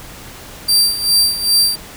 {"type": "tone with tremolo", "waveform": "sawtooth", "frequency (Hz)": 4699, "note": "D8", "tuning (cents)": 0, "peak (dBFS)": -6, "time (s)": [0.68, 1.76], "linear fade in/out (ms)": 10, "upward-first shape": "sine", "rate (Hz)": 2.5, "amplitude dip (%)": 75, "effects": ["pink hiss -35 dBFS RMS until 1.96 s"]}